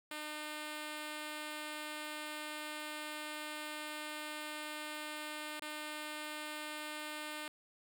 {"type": "tone with dropouts", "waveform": "5% pulse", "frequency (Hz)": 303.1, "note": "D#4", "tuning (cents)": -45, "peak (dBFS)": -30, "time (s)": [0.11, 7.48], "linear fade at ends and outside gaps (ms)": 2, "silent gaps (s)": [5.596, 5.62], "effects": []}